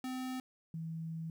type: tone pair in turn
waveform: square / sine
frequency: 256.9 / 162.63 Hz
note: C4 / E3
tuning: -32 / -23 cents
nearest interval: minor sixth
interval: 791 cents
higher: first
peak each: -38 / -38 dBFS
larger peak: neither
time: 0.04-0.4 / 0.74-1.3 s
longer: second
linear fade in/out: 2 ms
effects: 12-bit